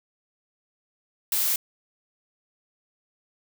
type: noise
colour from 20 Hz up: blue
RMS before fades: -24 dBFS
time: 1.32-1.56 s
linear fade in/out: 2 ms
effects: none